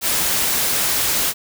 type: noise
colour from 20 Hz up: white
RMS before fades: -19 dBFS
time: 0.01-1.34 s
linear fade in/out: 50 ms
effects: none